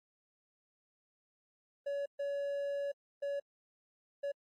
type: tone bursts at uneven times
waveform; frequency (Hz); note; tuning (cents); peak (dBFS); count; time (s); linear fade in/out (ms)
triangle; 565; C#5; +33; -32; 4; 1.86-2.06 / 2.19-2.92 / 3.22-3.4 / 4.23-4.32; 10
effects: AAC 48 kbps